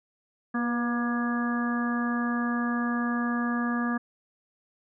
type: harmonic tone with a mistuned harmonic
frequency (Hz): 238.6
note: A#3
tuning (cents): +41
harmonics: 1 / 2 / 3 / 4 / 5 / 6 / 7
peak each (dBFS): -26 / -41 / -38 / -42 / -34 / -45 / -34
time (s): 0.54-3.98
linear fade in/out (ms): 10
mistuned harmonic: 2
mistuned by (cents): +40
effects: none